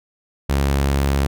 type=tone; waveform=sawtooth; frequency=69.3 Hz; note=C#2; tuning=in tune; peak=-12 dBFS; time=0.49-1.27 s; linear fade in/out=10 ms; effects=none